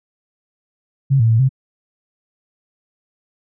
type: tone with pitch steps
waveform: sine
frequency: 136.4 / 113.7 / 112.6 / 132.2 Hz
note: C#3 / A#2 / A2 / C3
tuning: -28 / -43 / +40 / +18 cents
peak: -10 dBFS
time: 1.1-1.492 s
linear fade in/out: 20 ms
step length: 98 ms
effects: none